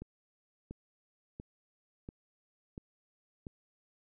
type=click train; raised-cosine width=3 ms; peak=-30 dBFS; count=6; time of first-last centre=0.02-3.468 s; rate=1.45 Hz; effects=none